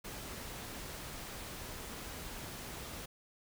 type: noise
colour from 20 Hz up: pink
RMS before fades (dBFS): -45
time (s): 0.04-3.06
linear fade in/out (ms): 10
effects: none